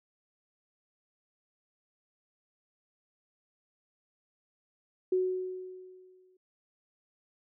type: tone with exponential decay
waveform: sine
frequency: 370 Hz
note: F#4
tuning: in tune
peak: -23 dBFS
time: 5.12-6.37 s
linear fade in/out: 5 ms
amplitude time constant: 270 ms
effects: none